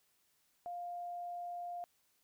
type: tone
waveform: sine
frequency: 702 Hz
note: F5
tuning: 9 cents sharp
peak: -40 dBFS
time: 0.66-1.84 s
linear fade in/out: 0 ms
effects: white hiss -75 dBFS RMS until 2.23 s